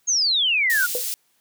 sine exponential sweep, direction down, 6645 to 1382 Hz, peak -17 dBFS, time 0.07-0.87 s, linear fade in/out 20 ms
white high-pass noise, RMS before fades -27 dBFS, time 0.7-1.14 s, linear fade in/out 0 ms, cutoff 4100 Hz, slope 12 dB/octave
sine tone with exponential decay, 493.9 Hz, B4, in tune, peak -20 dBFS, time 0.95-1.06 s, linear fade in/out 1 ms, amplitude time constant 22 ms
effects white hiss -65 dBFS RMS until 1.4 s + high-pass 80 Hz 12 dB/octave

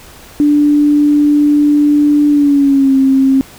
sine tone with pitch glide, 293.7 to 267.8 Hz, D4 to C4, 0 to +40 cents, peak -6 dBFS, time 0.4-3.41 s, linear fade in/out 0 ms, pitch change -160 cents, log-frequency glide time 2.29-2.95 s, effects pink hiss -37 dBFS RMS until 3.58 s

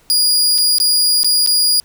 sawtooth tone with dropouts, 4869 Hz, D#8, 38 cents flat, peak -8 dBFS, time 0.1-1.8 s, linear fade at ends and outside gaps 0 ms, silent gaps 0.58-0.584 / 0.784-0.801 / 1.232-1.245 / 1.463-1.473 s, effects pink hiss -52 dBFS RMS until 1.84 s

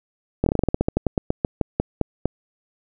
slowing click train, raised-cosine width 2 ms, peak -5 dBFS, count 20, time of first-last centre 0.44-2.256 s, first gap 23 ms, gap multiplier 1.14, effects none

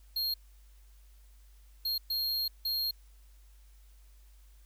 square tone bursts at uneven times, 4238 Hz, C8, 21 cents sharp, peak -30 dBFS, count 4, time 0.16-0.34 / 1.85-1.98 / 2.1-2.48 / 2.65-2.91 s, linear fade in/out 5 ms, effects added 50 Hz sine -54 dBFS peak until 4.65 s + white hiss -68 dBFS RMS until 4.65 s

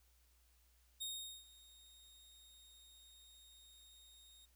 sawtooth tone with ADSR envelope, 3715 Hz, A#7, 7 cents flat, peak -38 dBFS, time 1-4.46 s, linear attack 18 ms, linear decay 420 ms, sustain -20 dB, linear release 14 ms, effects added 60 Hz sine -70 dBFS peak until 4.55 s + white hiss -75 dBFS RMS until 4.55 s

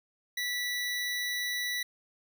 25% pulse tone, 1961 Hz, B6, 13 cents flat, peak -27 dBFS, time 0.37-1.83 s, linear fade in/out 5 ms, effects none

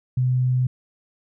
sine tone, 126.9 Hz, B2, 47 cents sharp, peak -17 dBFS, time 0.17-0.67 s, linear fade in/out 5 ms, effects none

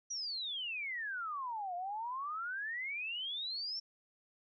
sine exponential two-way sweep, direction down then up, 5920 to 692 to 5520 Hz, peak -37 dBFS, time 0.1-3.8 s, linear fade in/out 10 ms, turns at 1.75 s, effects none

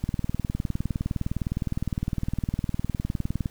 click train, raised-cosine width 5 ms, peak -14 dBFS, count 68, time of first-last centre 0.04-3.458 s, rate 19.6 Hz, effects pink hiss -54 dBFS RMS until 3.5 s

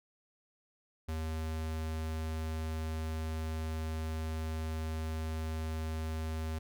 square tone, 79.5 Hz, D#2, 38 cents sharp, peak -35 dBFS, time 1.08-6.59 s, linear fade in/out 10 ms, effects none

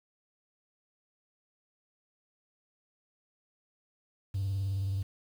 triangle tone with vibrato, 97.5 Hz, G2, 9 cents flat, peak -26 dBFS, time 4.34-5.03 s, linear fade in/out 10 ms, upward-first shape square, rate 19 Hz, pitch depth 47 cents each way, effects tanh soft clip ceiling -25 dBFS + 9-bit

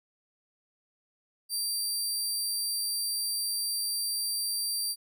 20% pulse tone, 4699 Hz, D8, in tune, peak -23 dBFS, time 1.49-4.96 s, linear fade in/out 50 ms, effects none

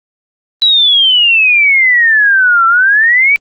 sine exponential two-way sweep, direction down then up, 3951 to 1335 to 2329 Hz, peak -5 dBFS, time 0.62-3.36 s, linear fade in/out 0 ms, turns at 2.66 s, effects Opus 24 kbps

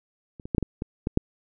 clicks, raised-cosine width 3 ms, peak -28 / -23 / -11 / -7 / -13 / -16 / -12 / -6 dBFS, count 8, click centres 0.398 / 0.455 / 0.548 / 0.582 / 0.627 / 0.821 / 1.071 / 1.174 s, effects none

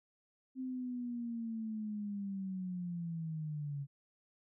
sine linear sweep, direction down, 261.6 to 138.59 Hz, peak -37 dBFS, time 0.55-3.87 s, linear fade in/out 50 ms, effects none

